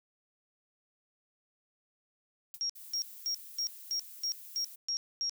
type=noise with exponential decay; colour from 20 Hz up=violet; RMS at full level=-39 dBFS; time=2.54-2.63 s; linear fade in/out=2 ms; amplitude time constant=18 ms
type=tone bursts; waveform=sine; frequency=5588 Hz; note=F8; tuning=in tune; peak=-30 dBFS; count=9; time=2.61-5.295 s; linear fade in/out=0 ms; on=85 ms; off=240 ms
type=noise; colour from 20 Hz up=violet; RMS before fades=-49 dBFS; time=2.75-4.76 s; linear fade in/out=10 ms
effects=none